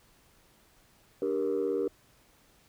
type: chord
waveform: sine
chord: G minor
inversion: second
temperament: just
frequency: 294 / 392 / 470.4 Hz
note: D4 / G4 / Bb4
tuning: +2 / 0 / +16 cents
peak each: -33 / -29 / -29 dBFS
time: 1.22-1.88 s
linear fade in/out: 2 ms
effects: tanh soft clip ceiling -22 dBFS + pink hiss -63 dBFS RMS until 2.68 s